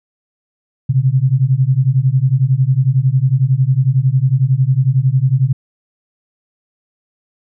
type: beating tone pair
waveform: sine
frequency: 126 / 137 Hz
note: B2 / C#3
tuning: +35 / -20 cents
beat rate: 11 Hz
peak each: -13 dBFS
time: 0.89-5.53 s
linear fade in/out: 10 ms
effects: none